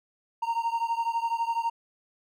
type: beating tone pair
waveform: triangle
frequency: 920 / 932 Hz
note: A#5 / A#5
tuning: -23 / -1 cents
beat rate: 12 Hz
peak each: -26 / -28 dBFS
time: 0.42-1.7 s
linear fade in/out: 10 ms
effects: none